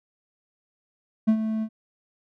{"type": "tone with ADSR envelope", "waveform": "triangle", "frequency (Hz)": 219.4, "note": "A3", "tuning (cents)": -5, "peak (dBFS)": -12, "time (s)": [1.27, 1.69], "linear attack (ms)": 18, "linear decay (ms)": 74, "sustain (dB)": -10, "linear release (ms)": 65, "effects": []}